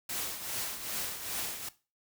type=noise with tremolo; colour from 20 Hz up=white; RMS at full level=-34 dBFS; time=0.09-1.69 s; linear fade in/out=5 ms; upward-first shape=triangle; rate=2.5 Hz; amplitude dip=65%; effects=noise-tail reverb RT60 0.3 s tail -17 dB re dry